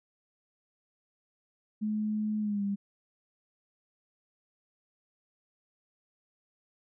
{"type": "tone with pitch glide", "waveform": "sine", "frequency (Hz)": [213.3, 200.2], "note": ["G#3", "G3"], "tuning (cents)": [46, 37], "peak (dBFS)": -28, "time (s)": [1.81, 2.76], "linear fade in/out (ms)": 20, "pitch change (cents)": -109, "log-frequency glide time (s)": [2.4, 2.63], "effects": []}